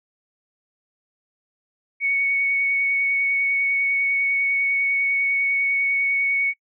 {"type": "tone with vibrato", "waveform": "sine", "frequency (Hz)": 2225, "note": "C#7", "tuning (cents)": 6, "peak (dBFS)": -18, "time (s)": [2, 6.54], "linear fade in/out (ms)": 50, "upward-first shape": "triangle", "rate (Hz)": 10, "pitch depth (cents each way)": 12, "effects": ["noise-tail reverb RT60 0.1 s tail -24 dB re dry"]}